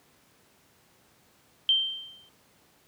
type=tone with exponential decay; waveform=sine; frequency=3136 Hz; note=G7; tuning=in tune; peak=-17 dBFS; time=1.69-2.29 s; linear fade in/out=1 ms; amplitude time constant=130 ms; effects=pink hiss -62 dBFS RMS until 2.87 s + high-pass 100 Hz 12 dB/octave